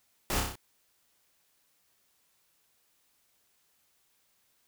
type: noise with echo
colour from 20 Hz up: pink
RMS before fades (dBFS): -31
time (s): 0.3-0.4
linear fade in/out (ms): 0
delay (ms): 31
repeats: 5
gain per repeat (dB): -3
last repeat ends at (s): 0.555
effects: white hiss -71 dBFS RMS until 4.67 s